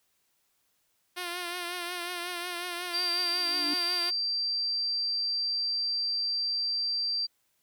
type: tone with vibrato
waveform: 5% pulse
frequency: 352.3 Hz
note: F4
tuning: 15 cents sharp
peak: -22 dBFS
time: 1.16-4.11 s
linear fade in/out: 20 ms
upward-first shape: triangle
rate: 5.5 Hz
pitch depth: 51 cents each way
type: tone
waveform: sine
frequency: 4699 Hz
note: D8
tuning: in tune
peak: -27 dBFS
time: 2.93-7.27 s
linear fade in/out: 20 ms
type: tone with exponential growth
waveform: triangle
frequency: 295.1 Hz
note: D4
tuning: 8 cents sharp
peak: -28 dBFS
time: 3.18-3.74 s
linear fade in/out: 5 ms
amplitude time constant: 120 ms
effects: white hiss -73 dBFS RMS until 7.62 s